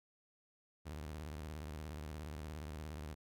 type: tone with vibrato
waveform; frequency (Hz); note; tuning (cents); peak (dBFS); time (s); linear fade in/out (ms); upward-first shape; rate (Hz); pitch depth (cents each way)
sawtooth; 75.9; D#2; -42; -40; 0.85-3.15; 20; square; 17; 140
effects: none